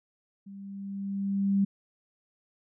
sine tone with level ramp, 197.5 Hz, G3, 13 cents sharp, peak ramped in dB -42 to -20 dBFS, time 0.46-1.65 s, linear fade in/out 10 ms, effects none

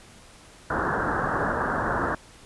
white low-pass noise, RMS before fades -26 dBFS, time 0.7-2.15 s, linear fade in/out 5 ms, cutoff 1700 Hz, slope 96 dB/octave, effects pink hiss -50 dBFS RMS until 2.45 s + resampled to 24000 Hz

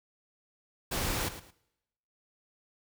pink noise with echo, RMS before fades -32 dBFS, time 0.91-1.29 s, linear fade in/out 10 ms, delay 110 ms, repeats 2, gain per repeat -12 dB, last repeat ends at 1.51 s, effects noise-tail reverb RT60 0.9 s tail -23 dB re dry

